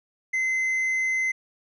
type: tone with tanh clipping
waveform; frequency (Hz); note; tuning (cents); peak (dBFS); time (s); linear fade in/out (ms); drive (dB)
sine; 2057; C7; -30; -23; 0.33-1.32; 10; 4
effects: none